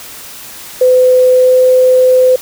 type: tone with pitch glide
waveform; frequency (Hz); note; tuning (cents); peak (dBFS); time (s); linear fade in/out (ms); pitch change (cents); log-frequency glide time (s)
sine; 507 to 509.9; B4 to C5; +45 to -45; -4; 0.81-2.36; 5; +10; 1.34-1.59
effects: white hiss -30 dBFS RMS until 2.41 s